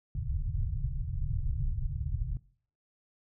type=low-pass noise; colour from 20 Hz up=pink; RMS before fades=-32 dBFS; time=0.15-2.37 s; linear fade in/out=2 ms; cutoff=150 Hz; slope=96 dB/octave; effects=noise-tail reverb RT60 0.5 s tail -19 dB re dry